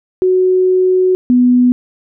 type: tone pair in turn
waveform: sine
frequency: 370 / 247.6 Hz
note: F#4 / B3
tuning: 0 / +5 cents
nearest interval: perfect fifth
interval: 695 cents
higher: first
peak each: -8 / -6 dBFS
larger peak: second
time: 0.22-1.15 / 1.3-1.72 s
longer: first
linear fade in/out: 0 ms
effects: none